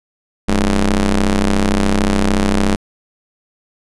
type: ring-modulated tone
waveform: sawtooth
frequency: 97.2 Hz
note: G2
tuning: 14 cents flat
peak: -5 dBFS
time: 0.48-2.76 s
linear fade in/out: 10 ms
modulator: 114 Hz
effects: resampled to 24000 Hz